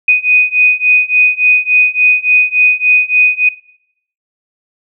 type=beating tone pair; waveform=sine; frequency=2489 / 2492.5 Hz; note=D#7 / D#7; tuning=0 / +2 cents; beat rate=3.5 Hz; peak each=-10 dBFS; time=0.08-3.49 s; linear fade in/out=5 ms; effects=noise-tail reverb RT60 0.7 s tail -19 dB re dry